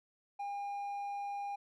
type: tone with hard clipping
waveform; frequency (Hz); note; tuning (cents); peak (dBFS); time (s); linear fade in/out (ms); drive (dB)
sine; 807; G#5; -50; -38; 0.39-1.56; 10; 3
effects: none